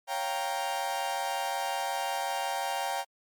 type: chord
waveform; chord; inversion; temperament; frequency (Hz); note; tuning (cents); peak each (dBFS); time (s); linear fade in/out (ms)
40% pulse; G half-diminished seventh; second; equal; 554.4 / 698.5 / 784 / 932.3; Db5 / F5 / G5 / Bb5; 0 / 0 / 0 / 0; -38 / -36 / -32 / -34; 0.07-3.05; 50
effects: MP3 96 kbps